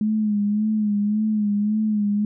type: tone with vibrato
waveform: sine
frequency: 210.6 Hz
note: G#3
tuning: 24 cents sharp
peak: -18 dBFS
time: 0.01-2.25 s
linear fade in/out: 2 ms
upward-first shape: sine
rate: 1.8 Hz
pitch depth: 52 cents each way
effects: none